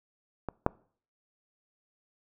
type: clicks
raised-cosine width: 1 ms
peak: -19 / -9 dBFS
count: 2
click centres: 0.487 / 0.664 s
effects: noise-tail reverb RT60 0.5 s tail -24 dB re dry